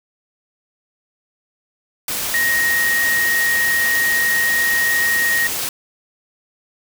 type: tone in noise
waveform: sine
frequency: 1874 Hz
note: A#6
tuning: 9 cents sharp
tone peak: -15 dBFS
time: 2.34-5.47 s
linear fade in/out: 2 ms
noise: white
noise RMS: -23 dBFS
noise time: 2.08-5.69 s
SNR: +5 dB
effects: none